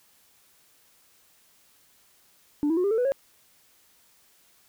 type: tone with pitch steps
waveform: sine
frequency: 293.7 / 325.9 / 361.6 / 401.2 / 445.2 / 493.9 / 548.1 Hz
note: D4 / E4 / F#4 / G4 / A4 / B4 / C#5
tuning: 0 / -20 / -40 / +40 / +20 / 0 / -20 cents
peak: -19 dBFS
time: 2.63-3.12 s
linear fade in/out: 0 ms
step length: 70 ms
effects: tanh soft clip ceiling -19 dBFS + white hiss -61 dBFS RMS until 4.68 s